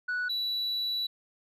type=tone pair in turn; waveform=sine; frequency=1476 / 3940 Hz; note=F#6 / B7; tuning=-5 / -5 cents; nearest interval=octave + perfect fourth; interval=1700 cents; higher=second; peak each=-26 dBFS; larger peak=neither; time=0.08-0.29 / 0.29-1.07 s; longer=second; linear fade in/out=10 ms; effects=tanh soft clip ceiling -27 dBFS